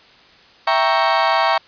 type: chord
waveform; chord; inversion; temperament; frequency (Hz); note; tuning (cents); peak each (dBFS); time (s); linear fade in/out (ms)
35% pulse; E diminished seventh; none; equal; 659.3 / 784 / 932.3 / 1108.7; E5 / G5 / Bb5 / Db6; 0 / 0 / 0 / 0; -18; 0.67-1.58; 5
effects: white hiss -48 dBFS RMS until 1.67 s + resampled to 11025 Hz